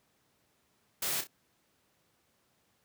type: noise with echo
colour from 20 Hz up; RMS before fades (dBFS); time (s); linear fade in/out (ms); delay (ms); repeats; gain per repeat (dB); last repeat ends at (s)
white; -33; 1.02-1.21; 5; 31; 2; -9; 1.272
effects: pink hiss -72 dBFS RMS until 2.84 s + high-pass 100 Hz 12 dB/octave